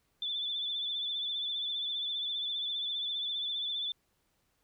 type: tone with vibrato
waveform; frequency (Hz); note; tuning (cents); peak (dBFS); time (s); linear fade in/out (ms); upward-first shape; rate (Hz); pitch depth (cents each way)
sine; 3500; A7; -10; -32; 0.22-3.92; 2; sine; 15; 41
effects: pink hiss -75 dBFS RMS until 4.63 s